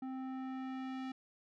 square tone with low-pass filter sweep, 261.6 Hz, C4, in tune, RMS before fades -42 dBFS, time 0.02-1.12 s, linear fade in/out 5 ms, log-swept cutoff 960 to 3600 Hz, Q 0.8, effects none

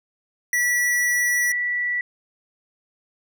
square / sine tone pair in turn, 1949 / 1955.9 Hz, B6 / B6, -23 / -17 cents, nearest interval unison, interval 6 cents, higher second, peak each -19 / -21 dBFS, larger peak first, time 0.53-1.52 / 1.52-2.01 s, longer first, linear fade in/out 2 ms, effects none

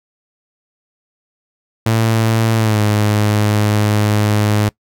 sawtooth tone with pitch glide, 112.2 to 105.29 Hz, A2 to G#2, +34 to +24 cents, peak -8 dBFS, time 1.86-4.69 s, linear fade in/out 5 ms, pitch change -110 cents, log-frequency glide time 2.58-2.8 s, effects noise-tail reverb RT60 0.1 s tail -22 dB re dry

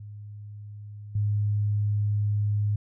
sine tone with level steps, 103.83 Hz, G#2, in tune, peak -38 / -22 dBFS, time 0-2.76 s, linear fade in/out 5 ms, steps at 1.15 s, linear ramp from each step 5 ms, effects none

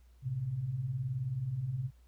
sine beating tone pair, 111.9 / 130.9 Hz, A2 / C3, +30 / +1 cents, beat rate 19 Hz, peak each -40 / -33 dBFS, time 0.22-1.91 s, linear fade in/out 50 ms, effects added 60 Hz sine -57 dBFS peak until 2.07 s + pink hiss -73 dBFS RMS until 2.07 s

